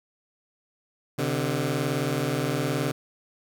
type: beating tone pair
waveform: 15% pulse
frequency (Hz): 130 / 149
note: C3 / D3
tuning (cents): -11 / +25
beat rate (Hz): 19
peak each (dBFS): -21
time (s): 1.18-2.92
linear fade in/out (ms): 10
effects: none